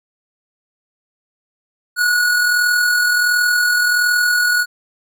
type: tone with amplitude modulation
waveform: square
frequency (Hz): 1459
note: F#6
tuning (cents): -25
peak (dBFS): -12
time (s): 1.96-4.66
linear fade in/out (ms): 50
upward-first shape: sine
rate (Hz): 41.4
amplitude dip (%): 35
effects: none